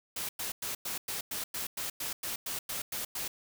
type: noise bursts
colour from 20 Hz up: white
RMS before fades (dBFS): -36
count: 14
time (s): 0.16-3.28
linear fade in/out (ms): 5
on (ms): 130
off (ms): 100
effects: none